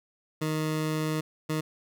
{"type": "tone bursts at uneven times", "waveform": "20% pulse", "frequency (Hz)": 155.8, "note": "D#3", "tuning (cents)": 3, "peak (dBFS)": -22, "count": 2, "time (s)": [[0.41, 1.21], [1.49, 1.61]], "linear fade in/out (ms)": 10, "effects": []}